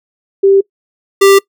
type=tone pair in turn; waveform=sine / square; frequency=392 / 393.7 Hz; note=G4 / G4; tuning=0 / +8 cents; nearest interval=unison; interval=8 cents; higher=second; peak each=-4 dBFS; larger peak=neither; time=0.43-0.61 / 1.21-1.39 s; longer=neither; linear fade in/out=10 ms; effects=noise-tail reverb RT60 0.1 s tail -22 dB re dry